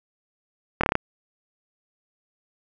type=slowing click train; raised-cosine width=0.5 ms; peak=-4 dBFS; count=6; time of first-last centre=0.81-0.954 s; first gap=25 ms; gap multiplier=1.07; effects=none